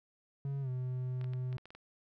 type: tone with pitch glide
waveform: triangle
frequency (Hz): 138.59 to 127.09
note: C#3 to C3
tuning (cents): 0 to -50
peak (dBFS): -32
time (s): 0.45-1.57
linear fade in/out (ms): 2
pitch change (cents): -150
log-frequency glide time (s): 0.61-0.69
type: clicks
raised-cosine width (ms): 0.3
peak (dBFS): -36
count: 8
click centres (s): 1.213 / 1.243 / 1.335 / 1.528 / 1.582 / 1.656 / 1.705 / 1.75
effects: none